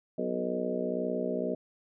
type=harmonic tone with a mistuned harmonic; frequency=62 Hz; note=B1; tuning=7 cents sharp; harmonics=3 / 4 / 5 / 6 / 7 / 8 / 9 / 10; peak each=-38 / -35 / -45 / -37 / -36 / -37 / -45 / -35 dBFS; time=0.18-1.55 s; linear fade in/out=5 ms; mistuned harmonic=8; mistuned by=-23 cents; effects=none